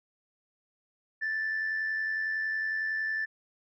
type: tone with amplitude modulation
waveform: sine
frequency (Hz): 1760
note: A6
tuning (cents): 0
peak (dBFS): -25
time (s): 1.21-3.26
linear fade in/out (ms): 20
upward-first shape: sine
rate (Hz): 90.9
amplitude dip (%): 45
effects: tanh soft clip ceiling -25 dBFS